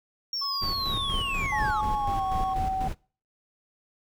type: linear sweep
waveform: triangle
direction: down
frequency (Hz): 5588 to 1174.7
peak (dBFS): -27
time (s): 0.33-1.81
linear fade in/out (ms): 2
type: tone with vibrato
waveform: triangle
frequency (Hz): 1102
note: C#6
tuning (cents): -11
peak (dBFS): -31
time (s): 0.41-2.54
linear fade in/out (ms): 10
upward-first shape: triangle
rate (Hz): 6.5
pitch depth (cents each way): 17
type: noise with tremolo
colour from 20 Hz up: brown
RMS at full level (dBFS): -31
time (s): 0.61-2.95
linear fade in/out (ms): 20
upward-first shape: square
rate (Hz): 4.1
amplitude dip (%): 55
type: tone with pitch glide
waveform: sine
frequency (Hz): 850 to 761.7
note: G#5 to G5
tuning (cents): +40 to -50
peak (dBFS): -26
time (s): 1.52-2.88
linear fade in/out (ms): 5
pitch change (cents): -190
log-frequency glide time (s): 1.93-2.26
effects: noise-tail reverb RT60 0.4 s tail -24 dB re dry